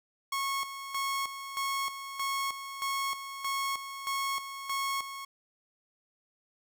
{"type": "tone with tremolo", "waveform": "sawtooth", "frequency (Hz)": 1096, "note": "C#6", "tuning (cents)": -20, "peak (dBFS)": -26, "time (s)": [0.32, 5.25], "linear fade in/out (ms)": 5, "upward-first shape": "square", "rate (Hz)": 1.6, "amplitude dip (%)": 65, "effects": []}